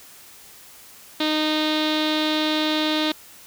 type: tone with low-pass filter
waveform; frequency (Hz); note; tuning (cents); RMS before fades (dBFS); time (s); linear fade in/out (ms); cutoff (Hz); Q
sawtooth; 308.2; D#4; -16; -22; 1.2-3.12; 5; 3800; 5.5
effects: white hiss -46 dBFS RMS until 3.46 s